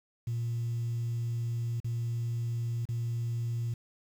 sine tone with dropouts, 117.2 Hz, A#2, 10 cents sharp, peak -28 dBFS, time 0.27-3.74 s, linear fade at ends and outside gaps 5 ms, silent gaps 1.802-1.844 / 2.854-2.888 s, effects tanh soft clip ceiling -27 dBFS + 9-bit

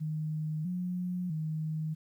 sine tone with pitch steps, 155 / 179.9 / 156.5 Hz, D#3 / F#3 / D#3, -6 / -48 / +10 cents, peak -31 dBFS, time 0-1.95 s, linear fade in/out 20 ms, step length 650 ms, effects 11-bit

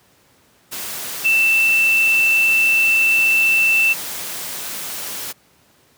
sine tone in noise, 2665 Hz, E7, 18 cents sharp, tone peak -12 dBFS, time 1.24-3.94 s, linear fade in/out 20 ms, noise white, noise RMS -28 dBFS, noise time 0.71-5.33 s, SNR +13 dB, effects pink hiss -55 dBFS RMS until 5.97 s + high-pass 100 Hz 12 dB/octave

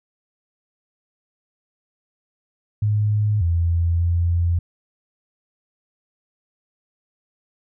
sine tone with pitch steps, 105.4 / 84.7 / 85.8 Hz, G#2 / E2 / F2, +26 / +48 / -30 cents, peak -16 dBFS, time 2.82-4.59 s, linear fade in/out 5 ms, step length 590 ms, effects none

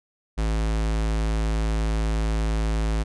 square tone, 54.2 Hz, A1, 25 cents flat, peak -22 dBFS, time 0.37-3.04 s, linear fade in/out 20 ms, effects resampled to 22050 Hz

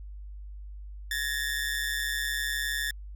sawtooth ring-modulated tone, 1768 Hz, A6, 8 cents sharp, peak -22 dBFS, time 1.11-2.91 s, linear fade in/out 2 ms, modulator 69.8 Hz, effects added 50 Hz sine -39 dBFS peak until 3.15 s

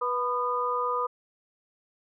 sine tone cluster, 489.9 / 997 / 1225 Hz, B4 / B5 / D#6, -14 / +16 / -27 cents, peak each -31 / -30 / -28 dBFS, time 0.01-1.07 s, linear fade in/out 10 ms, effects none

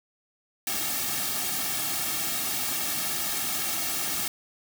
white noise with comb filter, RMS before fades -29 dBFS, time 0.67-4.28 s, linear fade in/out 2 ms, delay 2 ms, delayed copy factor -0.75, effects none

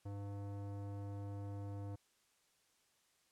square tone with low-pass filter, 100.5 Hz, G2, 44 cents sharp, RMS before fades -45 dBFS, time 0.05-1.96 s, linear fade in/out 10 ms, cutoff 780 Hz, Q 0.94, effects white hiss -75 dBFS RMS until 3.31 s + low-pass 10000 Hz 12 dB/octave

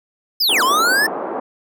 square linear two-way sweep, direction down then up, 5274 to 987.8 to 1800 Hz, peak -14 dBFS, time 0.4-1.07 s, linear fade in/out 10 ms, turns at 0.63 s
pink band-pass noise, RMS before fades -25 dBFS, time 0.49-1.4 s, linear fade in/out 5 ms, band 300 to 1100 Hz, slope 24 dB/octave
effects none

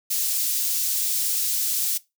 white high-pass noise, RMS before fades -24 dBFS, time 0.1-1.98 s, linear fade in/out 10 ms, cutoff 4800 Hz, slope 12 dB/octave, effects noise-tail reverb RT60 0.2 s tail -19 dB re dry

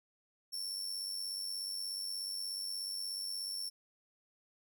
sawtooth tone with amplitude modulation, 5430 Hz, F8, 50 cents flat, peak -33 dBFS, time 0.52-3.7 s, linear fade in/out 20 ms, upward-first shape sine, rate 96.7 Hz, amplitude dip 50%, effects none

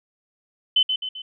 sine tone with echo, 3040 Hz, F#7, 46 cents sharp, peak -14 dBFS, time 0.76-0.83 s, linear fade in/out 5 ms, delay 130 ms, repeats 3, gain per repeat -6 dB, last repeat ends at 1.22 s, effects none

